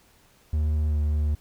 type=tone with pitch glide; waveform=triangle; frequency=76.3 to 74.77 Hz; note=D#2 to D2; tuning=-33 to +32 cents; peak=-19 dBFS; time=0.53-1.35 s; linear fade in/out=5 ms; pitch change=-35 cents; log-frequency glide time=0.85-0.99 s; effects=pink hiss -59 dBFS RMS until 1.4 s